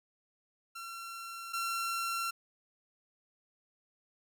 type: tone pair in turn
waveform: sawtooth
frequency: 1361 / 1361 Hz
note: F6 / F6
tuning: -45 / -45 cents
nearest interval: unison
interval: 0 cents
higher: neither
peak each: -38 / -29 dBFS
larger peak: second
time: 0.75-1.53 / 1.53-2.31 s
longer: neither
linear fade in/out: 10 ms
effects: none